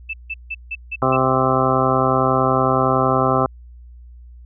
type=tone bursts; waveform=sine; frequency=2639 Hz; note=E7; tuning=1 cent sharp; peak=-23 dBFS; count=6; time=0.09-1.166 s; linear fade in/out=10 ms; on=46 ms; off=160 ms
type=harmonic tone; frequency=130.81 Hz; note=C3; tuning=in tune; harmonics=1 / 2 / 3 / 4 / 5 / 6 / 8 / 9 / 10; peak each=-23 / -23 / -23 / -23 / -23 / -23 / -23 / -23 / -23 dBFS; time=1.02-3.46 s; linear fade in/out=2 ms
effects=added 60 Hz sine -38 dBFS peak until 4.45 s